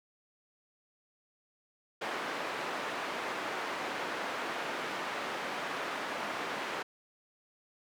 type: band-pass noise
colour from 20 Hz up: white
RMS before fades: -37 dBFS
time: 2.01-6.83 s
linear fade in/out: 10 ms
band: 280 to 1700 Hz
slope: 12 dB/octave
effects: none